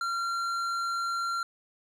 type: tone with tanh clipping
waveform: sine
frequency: 1374 Hz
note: F6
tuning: 29 cents flat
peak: -30 dBFS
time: 0.01-1.43 s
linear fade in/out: 2 ms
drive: 12 dB
effects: none